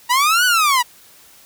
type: linear two-way sweep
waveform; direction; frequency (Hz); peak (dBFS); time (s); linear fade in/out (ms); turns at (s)
sawtooth; up then down; 942 to 1510 to 942; -9; 0.09-0.83; 20; 0.45
effects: white hiss -47 dBFS RMS until 1.45 s